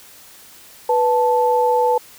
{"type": "tone pair together", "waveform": "sine", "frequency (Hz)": [492.2, 877], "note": ["B4", "A5"], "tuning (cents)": [-6, -6], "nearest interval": "minor seventh", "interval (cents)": 1000, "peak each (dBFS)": -16, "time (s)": [0.89, 1.98], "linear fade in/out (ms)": 5, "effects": ["white hiss -44 dBFS RMS until 2.18 s"]}